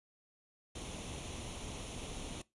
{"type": "noise with comb filter", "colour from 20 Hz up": "pink", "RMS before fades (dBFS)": -44, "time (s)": [0.75, 2.42], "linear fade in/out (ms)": 5, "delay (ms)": 0.31, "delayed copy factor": 0.6, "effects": ["noise-tail reverb RT60 0.2 s tail -20 dB re dry", "resampled to 24000 Hz"]}